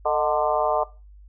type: harmonic tone with a mistuned harmonic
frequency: 148.5 Hz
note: D3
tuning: 20 cents sharp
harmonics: 3 / 4 / 5 / 6 / 7 / 8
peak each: -28 / -23 / -25 / -28 / -28 / -29 dBFS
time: 0.05-0.84 s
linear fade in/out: 10 ms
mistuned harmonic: 4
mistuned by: +63 cents
effects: noise-tail reverb RT60 0.3 s tail -19 dB re dry + added 50 Hz sine -44 dBFS peak until 1.28 s